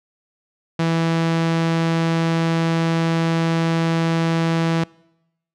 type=tone; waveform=sawtooth; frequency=164.81 Hz; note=E3; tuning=in tune; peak=-13 dBFS; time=0.79-4.84 s; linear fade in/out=5 ms; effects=noise-tail reverb RT60 0.9 s tail -25 dB re dry + low-pass 5000 Hz 12 dB/octave